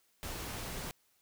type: noise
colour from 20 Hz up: pink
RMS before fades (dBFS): -41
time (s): 0.23-0.91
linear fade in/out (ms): 0
effects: white hiss -72 dBFS RMS until 1.21 s